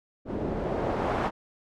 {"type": "noise with low-pass filter sweep", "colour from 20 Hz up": "white", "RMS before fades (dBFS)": -29, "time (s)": [0.25, 1.31], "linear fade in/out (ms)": 50, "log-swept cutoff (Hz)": [350, 970], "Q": 1.1, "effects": []}